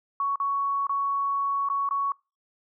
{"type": "tone with dropouts", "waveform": "sine", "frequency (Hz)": 1115, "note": "C#6", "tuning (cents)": 10, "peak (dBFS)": -23, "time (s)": [0.2, 2.12], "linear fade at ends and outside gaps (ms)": 2, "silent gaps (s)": [[0.358, 0.4], [0.869, 0.894], [1.688, 1.699], [1.89, 1.909]], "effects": ["noise-tail reverb RT60 0.3 s tail -26 dB re dry"]}